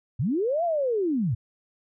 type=linear two-way sweep; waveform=sine; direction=up then down; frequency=97.4 to 707 to 97.4 Hz; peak=-22 dBFS; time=0.19-1.35 s; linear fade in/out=10 ms; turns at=0.64 s; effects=none